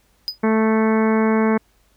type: tone with exponential decay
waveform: triangle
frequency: 4978 Hz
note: D#8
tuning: in tune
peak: -16 dBFS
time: 0.28-0.38 s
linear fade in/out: 0 ms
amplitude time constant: 21 ms
type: harmonic tone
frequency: 220 Hz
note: A3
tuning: in tune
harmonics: 1 / 2 / 3 / 4 / 5 / 6 / 7 / 8 / 9 / 10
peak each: -16 / -20 / -28 / -27 / -28 / -34 / -32 / -34 / -36 / -33 dBFS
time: 0.43-1.58 s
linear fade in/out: 10 ms
effects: added 50 Hz sine -61 dBFS peak until 1.96 s + pink hiss -61 dBFS RMS until 1.96 s